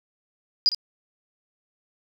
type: tone with echo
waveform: sine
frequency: 4894 Hz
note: D#8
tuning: 29 cents flat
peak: -14 dBFS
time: 0.66-0.69 s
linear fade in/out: 0 ms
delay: 57 ms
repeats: 1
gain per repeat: -12 dB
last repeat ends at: 0.747 s
effects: none